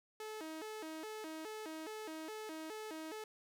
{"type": "tone with vibrato", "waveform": "sawtooth", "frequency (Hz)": 370, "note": "F#4", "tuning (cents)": 0, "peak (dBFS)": -40, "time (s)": [0.2, 3.24], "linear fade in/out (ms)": 2, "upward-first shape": "square", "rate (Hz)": 2.4, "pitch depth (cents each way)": 270, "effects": []}